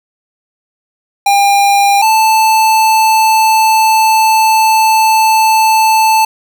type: tone pair in turn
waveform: square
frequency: 802 / 880 Hz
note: G5 / A5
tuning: +39 / 0 cents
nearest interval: major second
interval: 161 cents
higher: second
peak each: -7 / -7 dBFS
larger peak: neither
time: 1.26-2.02 / 2.02-6.25 s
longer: second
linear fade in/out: 5 ms
effects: none